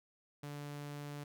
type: tone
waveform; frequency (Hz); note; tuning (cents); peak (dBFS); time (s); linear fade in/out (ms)
sawtooth; 145.3; D3; -18; -39; 0.43-1.24; 5
effects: none